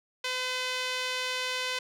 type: tone with band-pass filter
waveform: sawtooth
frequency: 508 Hz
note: B4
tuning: 49 cents sharp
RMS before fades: -32 dBFS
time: 0.24-1.79 s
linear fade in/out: 5 ms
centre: 3300 Hz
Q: 1.1
effects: none